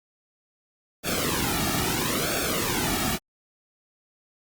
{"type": "noise with flanger", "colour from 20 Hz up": "pink", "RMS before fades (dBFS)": -26, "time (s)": [1.03, 3.19], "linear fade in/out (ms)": 50, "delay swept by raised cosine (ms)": [0.99, 1.99], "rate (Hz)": 0.75, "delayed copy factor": -0.8, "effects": ["Opus 48 kbps"]}